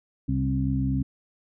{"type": "harmonic tone with a mistuned harmonic", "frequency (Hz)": 66.5, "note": "C2", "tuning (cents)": 29, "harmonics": [1, 2, 3, 4], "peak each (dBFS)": [-29, -26, -32, -27], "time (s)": [0.28, 1.03], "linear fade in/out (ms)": 10, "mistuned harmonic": 3, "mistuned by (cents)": -22, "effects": []}